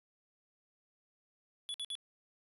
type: tone bursts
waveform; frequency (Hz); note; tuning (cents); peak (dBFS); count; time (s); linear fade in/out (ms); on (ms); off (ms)
square; 3412; G#7; +46; -38; 3; 1.69-1.953; 0; 51; 55
effects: resampled to 32000 Hz